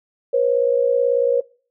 sine tone pair together, 484.2 / 542.5 Hz, B4 / C#5, -34 / -37 cents, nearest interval major second, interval 197 cents, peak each -17 / -17 dBFS, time 0.33-1.41 s, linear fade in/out 10 ms, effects noise-tail reverb RT60 0.4 s tail -23 dB re dry

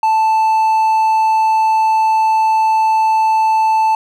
triangle tone with hard clipping, 880 Hz, A5, in tune, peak -11 dBFS, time 0.03-3.95 s, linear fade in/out 2 ms, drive 6 dB, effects none

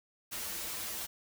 white noise with comb filter, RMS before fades -39 dBFS, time 0.31-1.07 s, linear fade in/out 20 ms, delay 7.4 ms, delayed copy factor -1, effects none

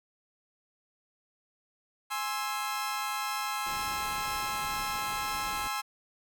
sawtooth chord, Ab augmented, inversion none, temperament equal with one note detuned, 830.6 / 1054.4 / 1318.5 Hz, Ab5 / C6 / E6, 0 / +13 / 0 cents, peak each -32 dBFS, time 2.1-5.82 s, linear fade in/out 20 ms
pink noise, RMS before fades -44 dBFS, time 3.66-5.68 s, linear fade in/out 5 ms
effects none

